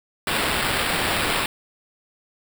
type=noise with sample-and-hold; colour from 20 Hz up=violet; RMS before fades=-23 dBFS; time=0.27-1.46 s; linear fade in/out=2 ms; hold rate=6300 Hz; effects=none